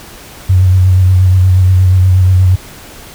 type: tone with vibrato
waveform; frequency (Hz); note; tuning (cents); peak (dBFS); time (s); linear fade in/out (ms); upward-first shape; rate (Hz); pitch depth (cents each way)
sine; 92.5; F#2; 0; -4; 0.49-2.56; 10; sine; 8.4; 33
effects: pink hiss -33 dBFS RMS until 3.14 s